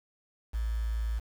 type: tone with quantisation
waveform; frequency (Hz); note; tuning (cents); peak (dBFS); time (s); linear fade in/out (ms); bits
sine; 55.9; A1; +28; -28; 0.53-1.2; 20; 8
effects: none